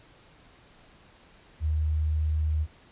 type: tone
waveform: sine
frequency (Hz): 77.3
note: D#2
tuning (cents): -11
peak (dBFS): -23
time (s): 1.6-2.67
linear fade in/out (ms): 50
effects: pink hiss -56 dBFS RMS until 2.91 s + resampled to 8000 Hz